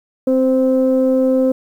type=tone pair together; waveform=sine; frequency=261.6 / 519.9 Hz; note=C4 / C5; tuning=0 / -11 cents; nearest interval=octave; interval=1189 cents; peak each=-13 dBFS; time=0.27-1.52 s; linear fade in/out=5 ms; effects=tanh soft clip ceiling -6 dBFS + 8-bit